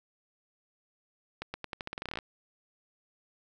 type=accelerating click train; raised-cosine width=0.3 ms; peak=-20 dBFS; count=16; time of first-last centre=1.42-2.188 s; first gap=120 ms; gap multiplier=0.86; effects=none